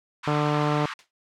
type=high-pass noise; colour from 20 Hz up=pink; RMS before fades=-31 dBFS; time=0.23-0.94 s; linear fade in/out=10 ms; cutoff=920 Hz; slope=96 dB/octave
type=harmonic tone; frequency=148.8 Hz; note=D3; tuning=23 cents sharp; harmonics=1 / 2 / 3 / 4 / 5 / 6 / 7 / 8 / 9; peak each=-25 / -28 / -30 / -31 / -32 / -33 / -33 / -34 / -35 dBFS; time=0.27-0.86 s; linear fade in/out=5 ms
type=noise with exponential decay; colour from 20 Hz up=blue; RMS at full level=-33 dBFS; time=0.99-1.11 s; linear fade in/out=1 ms; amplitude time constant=25 ms
effects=low-pass 3000 Hz 12 dB/octave